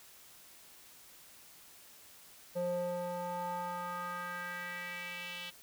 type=tone with band-pass filter sweep; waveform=square; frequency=176.7 Hz; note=F3; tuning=21 cents sharp; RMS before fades=-39 dBFS; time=2.55-5.51 s; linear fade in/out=20 ms; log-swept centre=490 to 3100 Hz; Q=3.2; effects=white hiss -57 dBFS RMS until 5.62 s